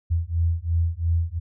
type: beating tone pair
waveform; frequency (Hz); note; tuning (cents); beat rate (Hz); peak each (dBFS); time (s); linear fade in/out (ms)
sine; 82.41 / 85.31; E2 / F2; 0 / -40; 2.9; -23 / -23; 0.1-1.4; 20
effects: none